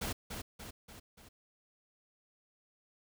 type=noise with echo; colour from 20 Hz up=pink; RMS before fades=-37 dBFS; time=0.01-0.13 s; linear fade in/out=10 ms; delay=290 ms; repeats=4; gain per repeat=-5 dB; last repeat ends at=1.29 s; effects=none